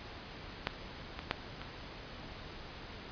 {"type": "clicks", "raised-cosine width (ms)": 0.3, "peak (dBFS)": [-14, -23, -13, -27], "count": 4, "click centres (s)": [0.671, 1.191, 1.311, 1.616], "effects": ["pink hiss -47 dBFS RMS until 3.11 s", "resampled to 11025 Hz"]}